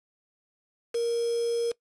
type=tone with quantisation; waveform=sine; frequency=468.3 Hz; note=A#4; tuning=8 cents sharp; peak=-24 dBFS; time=0.94-1.72 s; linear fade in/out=10 ms; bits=6; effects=noise-tail reverb RT60 0.1 s tail -21 dB re dry + resampled to 24000 Hz